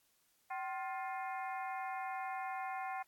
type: harmonic tone with a mistuned harmonic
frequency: 352.6 Hz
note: F4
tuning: 17 cents sharp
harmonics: 2 / 3 / 4 / 5 / 6 / 7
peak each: -40 / -45 / -50 / -51 / -50 / -55 dBFS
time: 0.5-3.03 s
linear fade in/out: 10 ms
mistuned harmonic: 2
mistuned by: +140 cents
effects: white hiss -74 dBFS RMS until 3.07 s + AAC 64 kbps